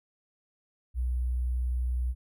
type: tone with sample-and-hold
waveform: sine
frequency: 61.8 Hz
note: B1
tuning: 2 cents sharp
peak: -26 dBFS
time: 0.94-2.15 s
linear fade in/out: 50 ms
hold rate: 11025 Hz
effects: none